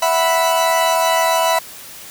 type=chord; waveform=40% pulse; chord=E suspended second; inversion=none; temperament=equal; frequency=659.3 / 740 / 987.8 Hz; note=E5 / F#5 / B5; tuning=0 / 0 / 0 cents; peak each=-16 / -21 / -16 dBFS; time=0.02-1.59 s; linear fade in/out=5 ms; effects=white hiss -36 dBFS RMS until 2.1 s